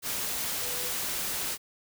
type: tone in noise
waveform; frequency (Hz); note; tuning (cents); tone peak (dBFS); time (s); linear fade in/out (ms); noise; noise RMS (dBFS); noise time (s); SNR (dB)
sine; 493.7; B4; -1; -43; 0.6-0.93; 50; white; -32; 0.02-1.58; -14
effects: none